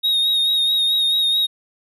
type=tone with vibrato; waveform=triangle; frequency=3745 Hz; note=A#7; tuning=7 cents sharp; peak=-14 dBFS; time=0.03-1.47 s; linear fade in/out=20 ms; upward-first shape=sine; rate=4.6 Hz; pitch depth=32 cents each way; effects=none